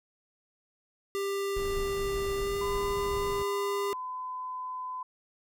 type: tone with pitch glide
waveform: square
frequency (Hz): 396.3 to 402.1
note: G4 to G4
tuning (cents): +19 to +44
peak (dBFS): -30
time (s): 1.15-3.93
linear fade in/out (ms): 0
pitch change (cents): +25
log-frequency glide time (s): 2.34-2.63
type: noise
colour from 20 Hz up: brown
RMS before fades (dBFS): -38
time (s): 1.56-3.43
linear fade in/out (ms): 10
type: tone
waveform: sine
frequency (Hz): 1013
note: B5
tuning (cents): +44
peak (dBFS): -34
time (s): 2.61-5.03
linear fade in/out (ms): 5
effects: none